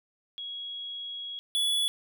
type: tone pair in turn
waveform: sine / square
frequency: 3321 / 3412 Hz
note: G#7 / G#7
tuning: -1 / +46 cents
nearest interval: unison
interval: 47 cents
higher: second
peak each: -35 / -25 dBFS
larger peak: second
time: 0.38-1.39 / 1.55-1.88 s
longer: first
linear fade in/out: 0 ms
effects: none